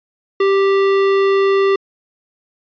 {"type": "tone with hard clipping", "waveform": "sine", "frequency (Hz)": 392, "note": "G4", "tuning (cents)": 0, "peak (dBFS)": -13, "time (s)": [0.4, 1.76], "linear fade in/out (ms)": 5, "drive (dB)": 15, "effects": ["resampled to 11025 Hz"]}